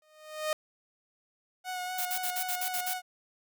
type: tone with exponential growth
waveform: sawtooth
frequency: 617 Hz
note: D#5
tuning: 15 cents flat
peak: -22 dBFS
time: 0.02-0.53 s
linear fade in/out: 2 ms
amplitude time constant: 110 ms
type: tone with vibrato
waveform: sawtooth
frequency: 732 Hz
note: F#5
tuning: 19 cents flat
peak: -30 dBFS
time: 1.64-3.02 s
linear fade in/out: 50 ms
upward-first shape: sine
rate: 4.1 Hz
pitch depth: 19 cents each way
type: noise bursts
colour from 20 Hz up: blue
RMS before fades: -33 dBFS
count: 8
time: 1.98-2.936 s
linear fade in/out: 5 ms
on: 74 ms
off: 52 ms
effects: none